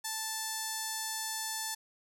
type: tone with notch filter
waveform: 5% pulse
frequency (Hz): 880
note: A5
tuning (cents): 0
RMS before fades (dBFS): -37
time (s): 0.04-1.75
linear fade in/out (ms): 10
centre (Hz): 2800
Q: 1.9
effects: none